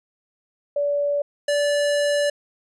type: tone pair in turn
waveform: sine / square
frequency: 576 / 580.3 Hz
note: D5 / D5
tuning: -34 / -21 cents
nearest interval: unison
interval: 13 cents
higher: second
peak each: -19 dBFS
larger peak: neither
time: 0.76-1.22 / 1.48-2.3 s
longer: second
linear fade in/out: 5 ms
effects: resampled to 24000 Hz